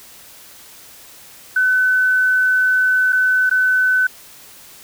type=tone with dropouts; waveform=sine; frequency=1510 Hz; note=F#6; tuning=35 cents sharp; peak=-12 dBFS; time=1.56-4.07 s; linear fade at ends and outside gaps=5 ms; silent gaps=3.124-3.128 / 3.496-3.511 s; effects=white hiss -42 dBFS RMS until 4.83 s